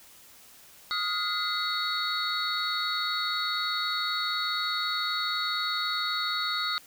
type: tone cluster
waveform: sine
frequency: 1251 / 1419 / 2041 / 3806 / 4399 Hz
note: D#6 / F6 / C7 / A#7 / C#8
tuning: +9 / +27 / -44 / +35 / -14 cents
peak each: -33 / -34 / -38 / -32 / -32 dBFS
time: 0.91-6.78 s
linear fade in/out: 0 ms
effects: white hiss -53 dBFS RMS until 6.86 s